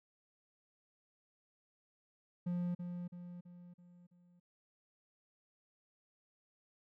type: tone with echo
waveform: triangle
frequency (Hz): 176.2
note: F3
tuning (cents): +16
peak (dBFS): -32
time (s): 2.46-2.75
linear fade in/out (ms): 10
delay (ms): 330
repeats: 5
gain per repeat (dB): -6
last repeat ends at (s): 4.4
effects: none